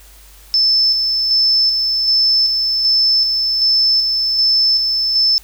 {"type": "tone with tremolo", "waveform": "sine", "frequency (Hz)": 5270, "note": "E8", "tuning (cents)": -1, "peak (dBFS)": -10, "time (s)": [0.54, 5.38], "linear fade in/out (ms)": 0, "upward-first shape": "square", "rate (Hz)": 1.3, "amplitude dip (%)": 35, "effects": ["added 50 Hz sine -42 dBFS peak until 5.43 s", "white hiss -45 dBFS RMS until 5.43 s"]}